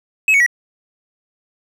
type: tone with pitch steps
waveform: triangle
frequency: 2573 / 2227 / 1927.6 Hz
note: E7 / C#7 / B6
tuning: -43 / +7 / -43 cents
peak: -8 dBFS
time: 0.28-0.463 s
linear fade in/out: 2 ms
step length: 61 ms
effects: none